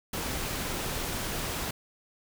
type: noise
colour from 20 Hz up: pink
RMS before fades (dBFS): -33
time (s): 0.13-1.71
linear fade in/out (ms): 5
effects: none